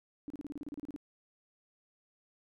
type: tone bursts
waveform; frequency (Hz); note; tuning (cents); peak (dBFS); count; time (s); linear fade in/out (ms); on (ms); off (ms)
sine; 291.4; D4; -13; -38; 13; 0.28-0.962; 0; 22; 33
effects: none